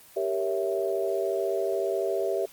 sine chord, G diminished seventh, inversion none, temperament equal with one note detuned, 392 / 466.2 / 557.6 / 659.3 Hz, G4 / Bb4 / Db5 / Fb5, 0 / 0 / +10 / 0 cents, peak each -28 / -33 / -32 / -30 dBFS, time 0.16-2.46 s, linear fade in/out 10 ms, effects white hiss -52 dBFS RMS until 2.52 s + Opus 24 kbps

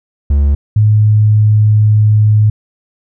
triangle / sine tone pair in turn, 71.2 / 106.68 Hz, C#2 / G#2, +47 / +47 cents, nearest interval perfect fifth, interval 700 cents, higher second, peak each -5 dBFS, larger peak neither, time 0.3-0.55 / 0.76-2.5 s, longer second, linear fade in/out 5 ms, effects none

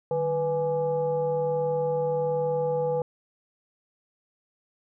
sine tone with frequency modulation, 493.9 Hz, B4, in tune, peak -23 dBFS, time 0.11-3.02 s, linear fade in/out 2 ms, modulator 343 Hz, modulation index 0.66, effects none

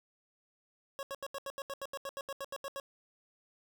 25% pulse tone bursts, 551 Hz, C#5, 11 cents flat, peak -34 dBFS, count 16, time 0.99-2.799 s, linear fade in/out 0 ms, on 39 ms, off 79 ms, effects none

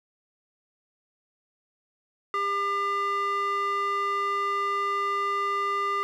square tone with band-pass filter, 400.7 Hz, G4, 38 cents sharp, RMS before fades -27 dBFS, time 2.34-6.03 s, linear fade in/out 0 ms, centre 1400 Hz, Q 3.7, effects none

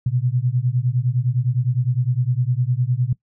sine beating tone pair, 120 / 129.8 Hz, B2 / C3, -49 / -13 cents, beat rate 9.8 Hz, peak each -20 dBFS, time 0.06-3.13 s, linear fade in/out 5 ms, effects noise-tail reverb RT60 0.1 s tail -21 dB re dry

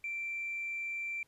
triangle tone with tanh clipping, 2349 Hz, D7, in tune, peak -35 dBFS, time 0.04-1.23 s, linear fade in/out 2 ms, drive 4 dB, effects pink hiss -71 dBFS RMS until 1.27 s + resampled to 32000 Hz

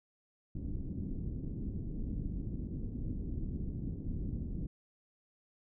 pink low-pass noise, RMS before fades -38 dBFS, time 0.55-4.67 s, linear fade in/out 5 ms, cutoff 290 Hz, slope 24 dB/octave, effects none

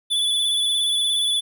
square tone with vibrato, 3454 Hz, A7, 33 cents flat, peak -19 dBFS, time 0.1-1.41 s, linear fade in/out 20 ms, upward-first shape sine, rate 17 Hz, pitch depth 31 cents each way, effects none

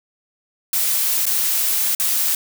blue noise with dropouts, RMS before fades -19 dBFS, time 0.73-2.35 s, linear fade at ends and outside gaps 2 ms, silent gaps 1.256-1.265 / 1.949-1.998 s, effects none

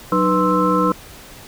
sine tone cluster, 185.5 / 305.1 / 493.5 / 1049 / 1317 Hz, F#3 / D#4 / B4 / C6 / E6, +5 / -34 / -1 / +4 / -2 cents, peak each -20 dBFS, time 0.12-0.92 s, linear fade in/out 2 ms, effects pink hiss -40 dBFS RMS until 1.47 s

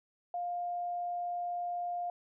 sine tone, 704 Hz, F5, 14 cents sharp, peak -33 dBFS, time 0.34-2.1 s, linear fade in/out 2 ms, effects none

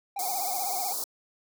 triangle tone with vibrato, 758 Hz, F#5, 42 cents sharp, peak -29 dBFS, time 0.16-0.93 s, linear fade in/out 5 ms, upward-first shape triangle, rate 16 Hz, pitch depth 140 cents each way
white band-stop noise, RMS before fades -32 dBFS, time 0.19-1.04 s, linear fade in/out 2 ms, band 1200 to 4200 Hz, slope 48 dB/octave
effects high-pass 400 Hz 12 dB/octave

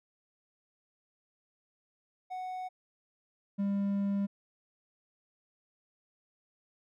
triangle tone pair in turn, 740 / 199.54 Hz, F#5 / G3, 0 / +31 cents, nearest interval octave + major seventh, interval 2269 cents, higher first, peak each -34 / -26 dBFS, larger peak second, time 2.3-2.69 / 3.58-4.27 s, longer second, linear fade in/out 20 ms, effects none

